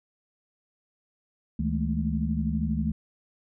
sine tone cluster, 73.1 / 160.5 / 210.3 / 222.7 Hz, D2 / E3 / G#3 / A3, -7 / -46 / +22 / +21 cents, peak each -30 dBFS, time 1.59-2.92 s, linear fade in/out 5 ms, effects none

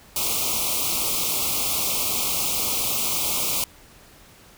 white band-stop noise, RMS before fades -24 dBFS, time 0.16-3.64 s, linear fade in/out 2 ms, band 1300 to 2200 Hz, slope 96 dB/octave, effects pink hiss -50 dBFS RMS until 4.57 s

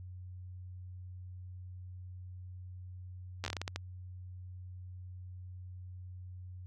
slowing click train, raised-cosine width 0.2 ms, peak -19 dBFS, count 10, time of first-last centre 3.44-3.76 s, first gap 10 ms, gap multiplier 1.3, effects added 91 Hz sine -44 dBFS peak until 6.66 s

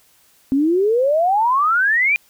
sine exponential sweep, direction up, 261.6 to 2444 Hz, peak -13 dBFS, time 0.52-2.16 s, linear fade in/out 0 ms, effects white hiss -55 dBFS RMS until 2.29 s

